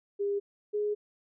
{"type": "tone pair in turn", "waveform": "sine", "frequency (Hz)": [403.5, 417], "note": ["G#4", "G#4"], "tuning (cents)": [-50, 7], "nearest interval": "minor second", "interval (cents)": 57, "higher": "second", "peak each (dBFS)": -27, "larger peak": "neither", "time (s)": [[0.19, 0.4], [0.73, 0.95]], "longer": "second", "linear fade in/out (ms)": 20, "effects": []}